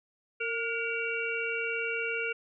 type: harmonic tone with a mistuned harmonic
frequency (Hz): 458.6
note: A#4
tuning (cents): -28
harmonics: 1 / 3 / 5 / 6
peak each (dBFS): -35 / -35 / -35 / -35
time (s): 0.4-2.33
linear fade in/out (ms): 10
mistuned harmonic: 3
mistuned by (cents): +63
effects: none